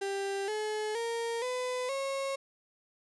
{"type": "tone with pitch steps", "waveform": "35% pulse", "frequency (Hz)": [394.4, 427.6, 463.6, 502.7, 545], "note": ["G4", "A4", "A#4", "B4", "C#5"], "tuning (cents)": [11, -49, -10, 31, -29], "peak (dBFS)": -30, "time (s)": [0.01, 2.36], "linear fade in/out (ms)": 10, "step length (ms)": 470, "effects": ["resampled to 24000 Hz"]}